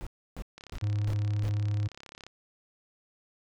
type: noise bursts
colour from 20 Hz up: brown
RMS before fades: -37 dBFS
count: 5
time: 0.01-1.49 s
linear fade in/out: 0 ms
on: 56 ms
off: 300 ms
type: click train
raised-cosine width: 0.2 ms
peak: -28 dBFS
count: 59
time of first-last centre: 0.58-2.266 s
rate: 34.4 Hz
type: tone with vibrato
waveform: triangle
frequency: 103.83 Hz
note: G#2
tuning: in tune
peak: -24 dBFS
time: 0.82-1.88 s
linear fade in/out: 10 ms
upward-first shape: sine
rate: 19 Hz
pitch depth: 9 cents each way
effects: none